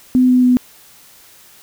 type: tone with pitch steps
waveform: sine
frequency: 253.5 / 251.5 / 249.4 Hz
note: B3 / B3 / B3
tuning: +45 / +32 / +17 cents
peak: -8 dBFS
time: 0.15-0.57 s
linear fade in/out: 0 ms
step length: 140 ms
effects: white hiss -45 dBFS RMS until 1.62 s